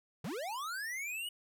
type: linear sweep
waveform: square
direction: up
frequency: 121.2 to 2960 Hz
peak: -38 dBFS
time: 0.24-1.29 s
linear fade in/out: 5 ms
effects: none